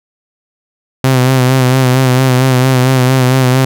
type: tone with vibrato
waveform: sawtooth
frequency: 129.1 Hz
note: C3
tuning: 23 cents flat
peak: -3 dBFS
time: 1.04-3.65 s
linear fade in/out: 2 ms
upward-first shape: sine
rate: 4.4 Hz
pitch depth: 45 cents each way
effects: none